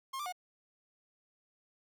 45% pulse tone with pitch steps, 1069 / 1180 / 726 Hz, C6 / D6 / F#5, +37 / +8 / -33 cents, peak -37 dBFS, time 0.13-0.325 s, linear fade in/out 10 ms, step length 65 ms, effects none

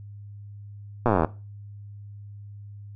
slowing click train, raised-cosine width 1 ms, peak -7 dBFS, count 19, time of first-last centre 1.06-1.247 s, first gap 8 ms, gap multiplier 1.03, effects noise-tail reverb RT60 0.3 s tail -18 dB re dry + added 102 Hz sine -39 dBFS peak until 2.95 s

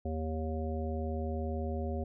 harmonic tone, 79 Hz, D#2, 27 cents sharp, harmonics 1 / 3 / 5 / 7 / 9, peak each -34 / -39 / -41 / -42 / -44 dBFS, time 0.05-2.04 s, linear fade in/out 5 ms, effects none

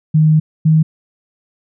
sine tone pair in turn, 155.56 / 157.64 Hz, D#3 / D#3, 0 / +23 cents, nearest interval unison, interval 23 cents, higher second, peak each -7 dBFS, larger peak neither, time 0.14-0.4 / 0.65-0.83 s, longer first, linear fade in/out 10 ms, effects none

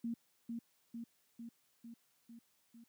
sine tone with echo, 232.4 Hz, A#3, 5 cents flat, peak -36 dBFS, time 0.04-0.14 s, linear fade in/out 5 ms, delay 450 ms, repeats 6, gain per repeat -3 dB, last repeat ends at 2.84 s, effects white hiss -75 dBFS RMS until 2.88 s + high-pass 80 Hz 12 dB/octave

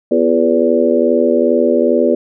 harmonic tone with a mistuned harmonic, 82.41 Hz, E2, in tune, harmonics 3 / 4 / 5 / 6 / 7, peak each -16 / -16 / -16 / -16 / -16 dBFS, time 0.11-2.15 s, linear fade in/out 5 ms, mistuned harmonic 4, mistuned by +52 cents, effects none

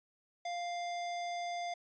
square tone, 698.5 Hz, F5, in tune, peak -37 dBFS, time 0.45-1.74 s, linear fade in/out 5 ms, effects resampled to 16000 Hz

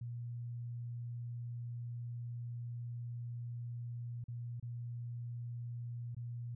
sine tone with dropouts, 119.4 Hz, A#2, 42 cents sharp, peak -40 dBFS, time 0.01-6.55 s, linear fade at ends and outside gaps 5 ms, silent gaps 4.241-4.282 / 4.599-4.626 / 6.148-6.166 s, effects none

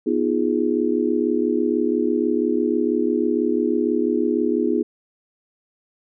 sine chord, F half-diminished seventh, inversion second, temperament equal with one note detuned, 245 / 311.1 / 349.2 / 415.3 Hz, Cb4 / Eb4 / F4 / Ab4, -14 / 0 / 0 / 0 cents, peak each -23 dBFS, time 0.06-4.83 s, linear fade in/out 10 ms, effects none

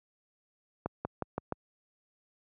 accelerating click train, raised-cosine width 1 ms, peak -18 dBFS, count 5, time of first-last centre 0.86-1.523 s, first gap 190 ms, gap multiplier 0.91, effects high-pass 80 Hz 12 dB/octave

